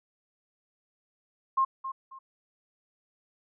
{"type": "tone with echo", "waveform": "sine", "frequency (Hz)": 1066, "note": "C6", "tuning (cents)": 32, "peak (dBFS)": -21, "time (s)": [1.57, 1.65], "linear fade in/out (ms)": 10, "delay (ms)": 270, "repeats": 2, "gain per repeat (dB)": -11, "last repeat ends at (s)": 2.19, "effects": []}